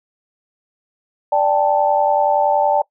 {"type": "chord", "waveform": "sine", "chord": "D suspended fourth", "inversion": "none", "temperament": "equal with one note detuned", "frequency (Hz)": [587.3, 789.4, 880], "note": ["D5", "G5", "A5"], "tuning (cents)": [0, 12, 0], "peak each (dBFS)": -17, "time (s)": [1.32, 2.82], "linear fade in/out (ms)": 5, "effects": ["noise-tail reverb RT60 0.1 s tail -23 dB re dry"]}